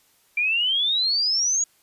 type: exponential sweep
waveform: sine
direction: up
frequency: 2349 to 6780 Hz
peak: -19 dBFS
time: 0.37-1.64 s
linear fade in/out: 5 ms
effects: white hiss -61 dBFS RMS until 1.82 s + resampled to 32000 Hz